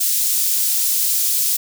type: high-pass noise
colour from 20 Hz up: white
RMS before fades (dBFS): -18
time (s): 0-1.57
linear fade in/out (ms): 10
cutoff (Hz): 5300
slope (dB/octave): 12
effects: none